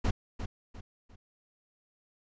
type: noise with echo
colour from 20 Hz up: brown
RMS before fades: -26 dBFS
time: 0.04-0.11 s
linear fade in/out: 10 ms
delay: 350 ms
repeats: 3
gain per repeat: -9 dB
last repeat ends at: 1.16 s
effects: resampled to 16000 Hz